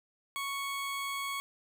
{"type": "tone", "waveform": "20% pulse", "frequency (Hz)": 1108.7, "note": "C#6", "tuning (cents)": 0, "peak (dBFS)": -29, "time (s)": [0.36, 1.4], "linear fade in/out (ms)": 0, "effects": []}